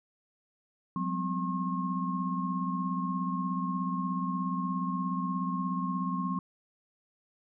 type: tone cluster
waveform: sine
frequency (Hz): 181.4 / 198.2 / 254.5 / 1077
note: F#3 / G3 / C4 / C6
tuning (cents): -34 / +19 / -48 / +50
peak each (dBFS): -32 / -39 / -36 / -34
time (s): 0.96-6.39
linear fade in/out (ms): 2
effects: none